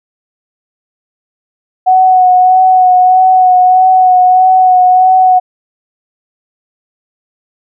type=tone with vibrato; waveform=sine; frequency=740 Hz; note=F#5; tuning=in tune; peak=-3 dBFS; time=1.86-5.4 s; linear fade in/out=20 ms; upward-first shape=sine; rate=1.6 Hz; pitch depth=21 cents each way; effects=none